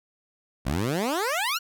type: exponential sweep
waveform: 15% pulse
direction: up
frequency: 59.1 to 1480 Hz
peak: -18 dBFS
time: 0.65-1.59 s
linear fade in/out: 20 ms
effects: none